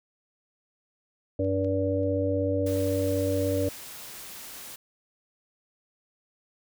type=harmonic tone; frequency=96.2 Hz; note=G2; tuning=32 cents flat; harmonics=1 / 3 / 5 / 6; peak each=-29 / -29 / -29 / -29 dBFS; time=1.39-3.69 s; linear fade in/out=5 ms
type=clicks; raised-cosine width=0.2 ms; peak=-43 / -36 / -46 / -41 dBFS; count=4; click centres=1.446 / 1.646 / 2.033 / 2.778 s
type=noise; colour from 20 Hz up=white; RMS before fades=-42 dBFS; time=2.66-4.76 s; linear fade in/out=5 ms
effects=none